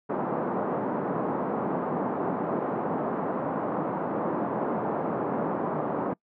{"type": "band-pass noise", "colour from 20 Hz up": "pink", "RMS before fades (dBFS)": -29, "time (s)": [0.09, 6.14], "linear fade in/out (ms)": 10, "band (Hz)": [180, 1100], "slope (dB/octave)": 24, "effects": ["noise-tail reverb RT60 0.1 s tail -25 dB re dry"]}